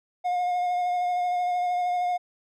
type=tone with vibrato; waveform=triangle; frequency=716 Hz; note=F5; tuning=43 cents sharp; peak=-21 dBFS; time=0.24-2.18 s; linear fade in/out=20 ms; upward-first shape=sine; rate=13 Hz; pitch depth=18 cents each way; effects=none